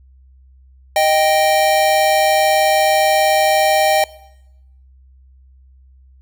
square tone pair together, 622.3 / 784 Hz, D#5 / G5, 0 / 0 cents, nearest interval major third, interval 400 cents, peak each -15 dBFS, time 0.96-4.04 s, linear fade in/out 2 ms, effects noise-tail reverb RT60 0.9 s tail -21 dB re dry + added 65 Hz sine -44 dBFS peak until 6.21 s

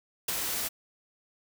white noise with ADSR envelope, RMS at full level -28 dBFS, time 0.28-0.69 s, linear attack 6 ms, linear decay 25 ms, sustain -4 dB, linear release 19 ms, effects none

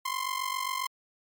sawtooth ring-modulated tone, 1046.5 Hz, C6, in tune, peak -23 dBFS, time 0.05-0.87 s, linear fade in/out 5 ms, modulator 23.7 Hz, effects MP3 96 kbps

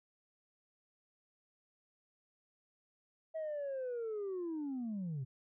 sine linear sweep, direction down, 648 to 123.47 Hz, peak -35 dBFS, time 3.34-5.25 s, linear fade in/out 20 ms, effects tanh soft clip ceiling -35 dBFS

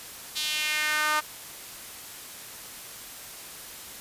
sawtooth tone with high-pass filter sweep, 304.3 Hz, D#4, 38 cents flat, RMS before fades -27 dBFS, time 0.35-1.21 s, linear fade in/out 20 ms, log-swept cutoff 3800 to 1100 Hz, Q 2.3, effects white hiss -42 dBFS RMS until 4 s + resampled to 32000 Hz

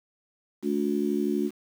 harmonic tone, 72.3 Hz, D2, 27 cents flat, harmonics 3 / 4 / 5, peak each -28 / -28 / -28 dBFS, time 0.62-1.51 s, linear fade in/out 50 ms, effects 8-bit

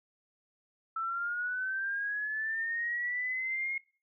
sine linear sweep, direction up, 1318.5 to 2157 Hz, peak -31 dBFS, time 0.96-3.78 s, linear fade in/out 5 ms, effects noise-tail reverb RT60 0.4 s tail -21 dB re dry

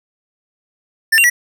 square tone with pitch steps, 1785 / 2763 / 1937 Hz, A6 / F7 / B6, +24 / -19 / -34 cents, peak -9 dBFS, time 1.12-1.3 s, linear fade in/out 10 ms, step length 60 ms, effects none

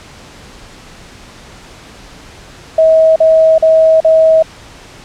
sine tone bursts, 641 Hz, E5, 49 cents flat, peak -4 dBFS, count 4, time 2.78-4.426 s, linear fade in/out 5 ms, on 380 ms, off 42 ms, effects pink hiss -36 dBFS RMS until 5.04 s + low-pass 7000 Hz 12 dB/octave

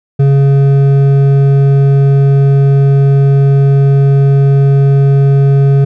triangle tone with hard clipping, 138.59 Hz, C#3, in tune, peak -6 dBFS, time 0.19-5.85 s, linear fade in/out 10 ms, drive 11 dB, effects none

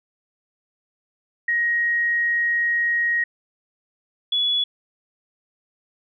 sine tone pair in turn, 1884 / 3402 Hz, A#6 / G#7, +18 / +41 cents, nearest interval minor seventh, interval 1023 cents, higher second, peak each -18 dBFS, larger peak neither, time 1.48-3.24 / 4.32-4.64 s, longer first, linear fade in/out 5 ms, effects none

